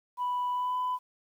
sine tone with pitch glide, 987.8 to 1001.6 Hz, B5 to B5, 0 to +24 cents, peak -26 dBFS, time 0.17-0.99 s, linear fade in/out 50 ms, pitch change +24 cents, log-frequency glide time 0.51-0.76 s, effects tanh soft clip ceiling -25 dBFS + 10-bit

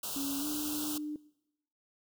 white band-stop noise, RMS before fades -38 dBFS, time 0.03-0.98 s, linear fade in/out 5 ms, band 1500 to 2700 Hz, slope 96 dB/octave
sine tone with pitch glide, 278.4 to 300.1 Hz, C#4 to D4, +8 to +38 cents, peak -34 dBFS, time 0.16-1.16 s, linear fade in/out 2 ms, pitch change +130 cents, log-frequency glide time 0.4-0.45 s
effects noise-tail reverb RT60 0.9 s tail -23 dB re dry

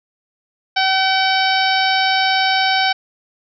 harmonic tone, 763 Hz, G5, 47 cents flat, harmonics 1 / 2 / 3 / 4 / 5 / 6 / 7, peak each -17 / -20 / -22 / -23 / -24 / -25 / -25 dBFS, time 0.76-2.93 s, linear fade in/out 10 ms, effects none

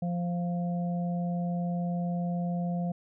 harmonic tone, 174.61 Hz, F3, in tune, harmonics 1 / 3 / 4, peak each -28 / -41 / -39 dBFS, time 0.02-2.92 s, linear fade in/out 5 ms, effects none

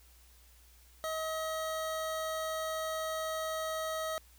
25% pulse tone, 636 Hz, D#5, 38 cents sharp, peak -30 dBFS, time 1.04-4.18 s, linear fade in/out 0 ms, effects added 60 Hz sine -59 dBFS peak until 4.38 s + white hiss -63 dBFS RMS until 4.38 s

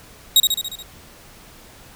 sawtooth tone with echo, 3793 Hz, A#7, 29 cents sharp, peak -6 dBFS, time 0.36-0.4 s, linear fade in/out 2 ms, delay 71 ms, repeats 6, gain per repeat -4 dB, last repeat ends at 0.826 s, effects pink hiss -45 dBFS RMS until 1.95 s

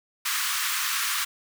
pink high-pass noise, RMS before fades -27 dBFS, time 0.25-1.25 s, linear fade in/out 10 ms, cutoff 1100 Hz, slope 48 dB/octave, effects none

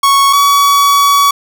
45% pulse tone pair in turn, 1108.7 / 1132 Hz, C#6 / C#6, 0 / +36 cents, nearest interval unison, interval 36 cents, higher second, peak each -6 dBFS, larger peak neither, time 0.03-0.33 / 0.33-1.31 s, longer second, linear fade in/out 5 ms, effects none

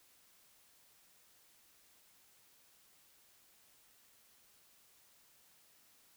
silence, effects white hiss -67 dBFS RMS until 6.16 s

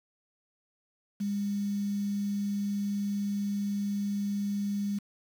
sine tone with quantisation, 202.2 Hz, G#3, 46 cents flat, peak -28 dBFS, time 1.2-4.99 s, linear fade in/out 10 ms, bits 8, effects none

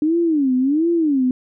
sine tone with vibrato, 294.4 Hz, D4, 4 cents sharp, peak -14 dBFS, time 0.02-1.31 s, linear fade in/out 2 ms, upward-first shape sine, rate 1.4 Hz, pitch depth 260 cents each way, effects none

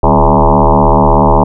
sine tone with frequency modulation, 417.9 Hz, G#4, 11 cents sharp, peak -4 dBFS, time 0.03-1.44 s, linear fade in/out 5 ms, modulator 76.4 Hz, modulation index 7.6, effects none

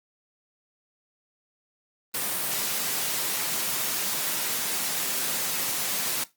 white high-pass noise, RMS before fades -28 dBFS, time 2.14-6.24 s, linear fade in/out 5 ms, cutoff 120 Hz, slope 48 dB/octave, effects noise-tail reverb RT60 0.2 s tail -17 dB re dry + Opus 32 kbps

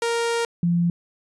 sawtooth / sine tone pair in turn, 466.2 / 172.32 Hz, A#4 / F3, 0 / -23 cents, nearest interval octave + perfect fourth, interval 1723 cents, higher first, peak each -17 / -17 dBFS, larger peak neither, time 0.02-0.45 / 0.63-0.9 s, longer first, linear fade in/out 2 ms, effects resampled to 24000 Hz

